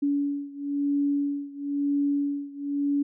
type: beating tone pair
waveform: sine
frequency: 284.2 / 285.2 Hz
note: C#4 / C#4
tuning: +43 / +49 cents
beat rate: 1 Hz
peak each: -26 / -28 dBFS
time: 0.02-3.03 s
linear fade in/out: 10 ms
effects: none